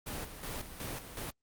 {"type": "noise with tremolo", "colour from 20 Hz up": "pink", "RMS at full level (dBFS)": -39, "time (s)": [0.06, 1.31], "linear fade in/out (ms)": 10, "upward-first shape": "square", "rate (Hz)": 2.7, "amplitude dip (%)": 60, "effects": ["Opus 32 kbps"]}